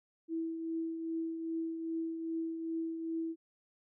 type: tone with tremolo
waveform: sine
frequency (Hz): 327.2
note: E4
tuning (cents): -13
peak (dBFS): -32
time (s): 0.28-3.36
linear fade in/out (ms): 50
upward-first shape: triangle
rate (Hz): 2.5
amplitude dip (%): 50
effects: none